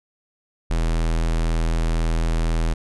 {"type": "tone", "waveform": "square", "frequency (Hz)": 41, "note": "E1", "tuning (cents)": -9, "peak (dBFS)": -19, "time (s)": [0.7, 2.74], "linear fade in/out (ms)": 10, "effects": ["resampled to 24000 Hz"]}